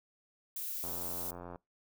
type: noise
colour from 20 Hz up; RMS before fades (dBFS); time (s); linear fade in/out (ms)
violet; -39; 0.56-1.31; 5
type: click train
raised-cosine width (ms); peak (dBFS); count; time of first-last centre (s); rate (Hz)
1; -31; 64; 0.84-1.558; 87.7
effects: noise-tail reverb RT60 0.2 s tail -24 dB re dry